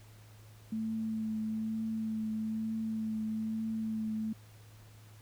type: tone with vibrato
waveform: sine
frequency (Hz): 220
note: A3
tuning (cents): 0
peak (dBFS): -32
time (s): 0.72-4.33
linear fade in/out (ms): 5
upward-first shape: triangle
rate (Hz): 1.1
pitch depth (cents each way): 19
effects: added 107 Hz sine -53 dBFS peak until 5.21 s + pink hiss -61 dBFS RMS until 5.21 s